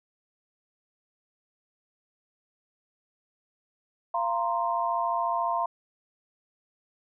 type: chord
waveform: sine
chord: F suspended fourth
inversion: none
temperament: equal with one note detuned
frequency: 688.4 / 932.3 / 1046.5 Hz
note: F5 / Bb5 / C6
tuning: -25 / 0 / 0 cents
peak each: -29 dBFS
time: 4.14-5.66 s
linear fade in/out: 5 ms
effects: none